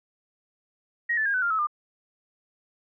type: tone with pitch steps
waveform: sine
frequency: 1886 / 1749.6 / 1623 / 1505.6 / 1396.7 / 1295.6 / 1201.9 Hz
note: A#6 / A6 / G#6 / F#6 / F6 / E6 / D6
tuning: +20 / -10 / -40 / +30 / 0 / -30 / +40 cents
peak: -22 dBFS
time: 1.09-1.671 s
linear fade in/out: 10 ms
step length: 83 ms
effects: none